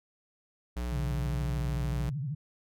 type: tone with pitch glide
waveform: square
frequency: 60.1 to 59.55 Hz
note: B1 to A#1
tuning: -46 to +38 cents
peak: -32 dBFS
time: 0.76-2.1 s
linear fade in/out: 10 ms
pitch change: -16 cents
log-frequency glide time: 1.06-1.6 s
type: tone with vibrato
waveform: sine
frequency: 140 Hz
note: C#3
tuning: 18 cents sharp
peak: -31 dBFS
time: 0.92-2.35 s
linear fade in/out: 10 ms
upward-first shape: triangle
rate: 13 Hz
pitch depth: 240 cents each way
effects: none